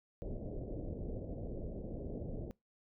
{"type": "low-pass noise", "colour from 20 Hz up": "pink", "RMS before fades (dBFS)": -42, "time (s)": [0.22, 2.51], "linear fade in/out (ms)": 0, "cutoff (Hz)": 610, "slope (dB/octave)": 48, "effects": ["noise-tail reverb RT60 0.2 s tail -23 dB re dry"]}